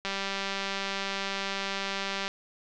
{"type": "click train", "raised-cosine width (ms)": 0.2, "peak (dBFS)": -14, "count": 438, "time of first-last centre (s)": [0.05, 2.28], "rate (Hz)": 196, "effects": ["low-pass 5000 Hz 12 dB/octave"]}